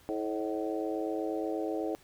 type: harmonic tone with a mistuned harmonic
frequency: 108.1 Hz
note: A2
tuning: 30 cents flat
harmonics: 3 / 4 / 5 / 6 / 7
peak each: -34 / -36 / -38 / -40 / -41 dBFS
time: 0.09-1.95 s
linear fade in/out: 0 ms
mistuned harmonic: 6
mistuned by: -53 cents
effects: pink hiss -60 dBFS RMS until 2.03 s